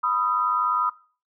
sine tone cluster, 991 / 1246 / 1346 Hz, B5 / D#6 / E6, +6 / +2 / +36 cents, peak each -26 / -22 / -28 dBFS, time 0.03-0.9 s, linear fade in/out 10 ms, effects noise-tail reverb RT60 0.4 s tail -21 dB re dry

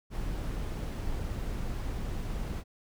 brown noise, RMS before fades -34 dBFS, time 0.1-2.64 s, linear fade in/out 50 ms, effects none

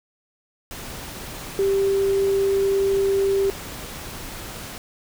sine tone in noise, 392 Hz, G4, in tune, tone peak -17 dBFS, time 1.59-3.5 s, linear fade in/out 0 ms, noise pink, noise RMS -35 dBFS, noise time 0.71-4.78 s, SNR +15 dB, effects none

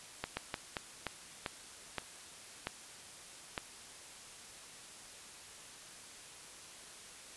slowing click train, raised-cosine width 0.3 ms, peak -19 dBFS, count 9, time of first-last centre 0.24-3.578 s, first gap 130 ms, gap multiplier 1.32, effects white hiss -52 dBFS RMS until 7.36 s + resampled to 24000 Hz

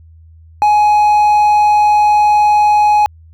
triangle tone, 838 Hz, G#5, 15 cents sharp, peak -5 dBFS, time 0.62-3.06 s, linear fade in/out 0 ms, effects added 81 Hz sine -38 dBFS peak until 3.33 s

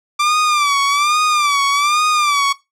sawtooth tone with vibrato, 1174.7 Hz, D6, in tune, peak -9 dBFS, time 0.19-2.53 s, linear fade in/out 10 ms, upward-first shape sine, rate 1.2 Hz, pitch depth 90 cents each way, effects noise-tail reverb RT60 0.2 s tail -17 dB re dry + low-pass 8000 Hz 12 dB/octave

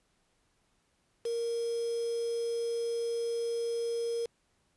sine tone with quantisation, 466.2 Hz, A#4, in tune, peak -30 dBFS, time 1.25-4.26 s, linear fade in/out 5 ms, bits 7, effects pink hiss -73 dBFS RMS until 4.76 s + resampled to 24000 Hz

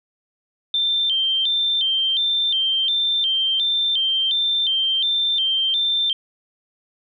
sine tone with vibrato, 3352 Hz, G#7, 15 cents sharp, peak -17 dBFS, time 0.74-6.13 s, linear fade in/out 2 ms, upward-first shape square, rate 1.4 Hz, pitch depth 110 cents each way, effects none

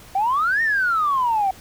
sine exponential two-way sweep, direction up then down, 750 to 1864.7 to 750 Hz, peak -16 dBFS, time 0.15-1.51 s, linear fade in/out 5 ms, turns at 0.62 s, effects tanh soft clip ceiling -12 dBFS + pink hiss -45 dBFS RMS until 1.6 s

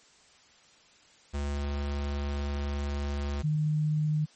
square / sine tone pair in turn, 71.5 / 152.47 Hz, D2 / D#3, -46 / -35 cents, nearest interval octave + minor second, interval 1311 cents, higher second, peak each -30 / -24 dBFS, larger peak second, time 1.33-3.43 / 3.43-4.26 s, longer first, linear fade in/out 20 ms, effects white hiss -59 dBFS RMS until 4.35 s + MP3 32 kbps

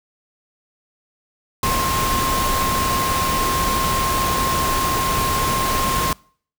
sine tone in noise, 1063 Hz, C6, 27 cents sharp, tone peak -20 dBFS, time 1.63-6.13 s, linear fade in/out 2 ms, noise pink, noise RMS -22 dBFS, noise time 1.63-6.13 s, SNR -1 dB, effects noise-tail reverb RT60 0.5 s tail -25 dB re dry

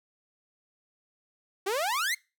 sawtooth exponential sweep, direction up, 366.8 to 2198 Hz, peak -23 dBFS, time 1.66-2.15 s, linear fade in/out 10 ms, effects noise-tail reverb RT60 0.3 s tail -25 dB re dry

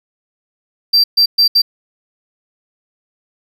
triangle tone bursts at uneven times, 4699 Hz, D8, in tune, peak -6 dBFS, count 4, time 0.93-1.04 / 1.17-1.26 / 1.38-1.48 / 1.55-1.62 s, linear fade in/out 10 ms, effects none

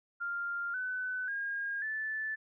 sine tone with pitch steps, 1396.9 / 1505.8 / 1623.3 / 1749.8 Hz, F6 / F#6 / G#6 / A6, 0 / +30 / -40 / -10 cents, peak -33 dBFS, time 0.2-2.36 s, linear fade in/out 20 ms, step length 540 ms, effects none

